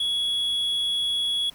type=tone; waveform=triangle; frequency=3359 Hz; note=G#7; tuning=19 cents sharp; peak=-21 dBFS; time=0-1.5 s; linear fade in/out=5 ms; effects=pink hiss -52 dBFS RMS until 1.54 s